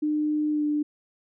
sine tone with pitch glide, 302 to 297.5 Hz, D4 to D4, +48 to +22 cents, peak -22 dBFS, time 0.02-0.83 s, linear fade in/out 10 ms, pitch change -26 cents, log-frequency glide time 0.51-0.64 s, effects none

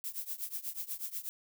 violet noise with tremolo, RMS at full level -36 dBFS, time 0.04-1.29 s, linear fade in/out 0 ms, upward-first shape triangle, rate 8.2 Hz, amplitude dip 95%, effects none

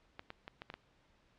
clicks, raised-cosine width 0.3 ms, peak -28 dBFS, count 6, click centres 0.194 / 0.304 / 0.479 / 0.619 / 0.701 / 0.74 s, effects pink hiss -70 dBFS RMS until 1.38 s + low-pass 4000 Hz 12 dB/octave

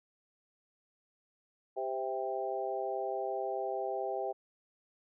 harmonic tone with a mistuned harmonic, 131.5 Hz, C3, 9 cents sharp, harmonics 3 / 4 / 5 / 6, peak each -38 / -39 / -38 / -38 dBFS, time 1.76-4.33 s, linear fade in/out 20 ms, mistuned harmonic 4, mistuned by -22 cents, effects none

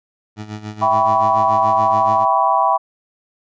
20% pulse tone with tremolo, 106.4 Hz, G#2, 42 cents sharp, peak -20 dBFS, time 0.36-2.26 s, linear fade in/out 50 ms, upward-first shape sine, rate 7 Hz, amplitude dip 75%
sine chord, C# half-diminished seventh, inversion first, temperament equal with one note detuned, 659.3 / 784 / 987.8 / 1126.8 Hz, E5 / G5 / B5 / C#6, 0 / 0 / 0 / +28 cents, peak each -20 / -17 / -16 / -19 dBFS, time 0.81-2.78 s, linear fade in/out 20 ms
effects resampled to 16000 Hz

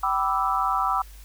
sine chord, E minor seventh, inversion first, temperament equal with one note detuned, 772.3 / 987.8 / 1174.7 / 1318.5 Hz, G5 / B5 / D6 / E6, -26 / 0 / 0 / 0 cents, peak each -27 / -27 / -26 / -26 dBFS, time 0.03-1.02 s, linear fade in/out 5 ms, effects added 50 Hz sine -42 dBFS peak until 1.24 s + white hiss -52 dBFS RMS until 1.24 s

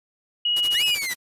sine tone, 2901 Hz, F#7, 35 cents flat, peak -19 dBFS, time 0.45-0.95 s, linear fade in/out 5 ms
white noise with tremolo, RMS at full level -31 dBFS, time 0.56-1.16 s, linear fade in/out 5 ms, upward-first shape sine, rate 13 Hz, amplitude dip 100%
sawtooth linear two-way sweep, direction up then down, 1661.2 to 2637 to 1926 Hz, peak -22 dBFS, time 0.74-1.14 s, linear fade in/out 10 ms, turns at 0.84 s
effects resampled to 32000 Hz

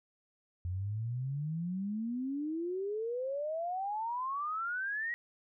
sine exponential sweep, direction up, 87 to 1927 Hz, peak -33 dBFS, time 0.65-5.14 s, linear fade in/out 0 ms, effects none

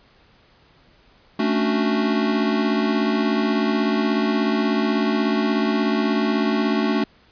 square chord, D major seventh, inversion second, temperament equal, 220 / 277.2 / 293.7 / 370 Hz, A3 / C#4 / D4 / F#4, 0 / 0 / 0 / 0 cents, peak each -22 / -26 / -26 / -26 dBFS, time 1.39-7.04 s, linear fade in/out 5 ms, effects pink hiss -55 dBFS RMS until 7.31 s + resampled to 11025 Hz

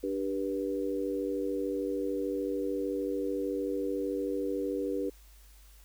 sine chord, G major, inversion second, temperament equal with one note detuned, 293.7 / 392 / 485.4 Hz, D4 / G4 / B4, 0 / 0 / -30 cents, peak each -34 dBFS, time 0.03-5.1 s, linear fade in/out 10 ms, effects added 50 Hz sine -53 dBFS peak until 5.84 s + white hiss -61 dBFS RMS until 5.84 s

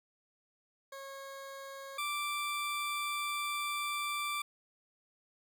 20% pulse tone pair in turn, 546 / 1173.1 Hz, C#5 / D6, -26 / -2 cents, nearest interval octave + minor second, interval 1324 cents, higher second, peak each -39 / -29 dBFS, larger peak second, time 0.92-1.98 / 1.98-4.42 s, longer second, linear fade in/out 5 ms, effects none

